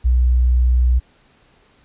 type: tone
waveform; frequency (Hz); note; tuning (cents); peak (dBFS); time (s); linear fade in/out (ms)
sine; 61.74; B1; 0; -11; 0.04-1; 20
effects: pink hiss -55 dBFS RMS until 1.84 s + resampled to 8000 Hz